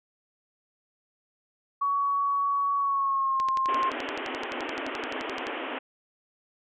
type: tone with pitch glide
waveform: sine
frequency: 1124 to 1060.9 Hz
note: C#6 to C6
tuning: +24 to +24 cents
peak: -23 dBFS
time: 1.81-3.9 s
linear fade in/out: 10 ms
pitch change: -100 cents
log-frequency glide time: 2.78-3.45 s
type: click train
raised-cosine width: 0.2 ms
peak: -18 dBFS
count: 25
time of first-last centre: 3.4-5.469 s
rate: 11.6 Hz
type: band-pass noise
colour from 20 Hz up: pink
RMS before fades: -34 dBFS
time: 3.68-5.79 s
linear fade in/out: 10 ms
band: 250 to 3200 Hz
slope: 96 dB/octave
effects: none